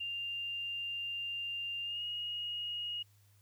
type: tone with pitch glide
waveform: sine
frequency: 2794 to 2876 Hz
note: F7 to F#7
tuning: 0 to -50 cents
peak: -36 dBFS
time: 0-3.03 s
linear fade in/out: 10 ms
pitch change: +50 cents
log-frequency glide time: 1.83-2.04 s
effects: added 101 Hz sine -63 dBFS peak until 3.41 s + white hiss -71 dBFS RMS until 3.41 s